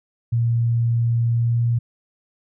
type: tone with pitch glide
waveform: sine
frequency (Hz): 117.1 to 118.05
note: A#2 to A#2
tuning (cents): +8 to +22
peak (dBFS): -16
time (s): 0.32-1.79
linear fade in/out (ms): 10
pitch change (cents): +14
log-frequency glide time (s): 1.33-1.62
effects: none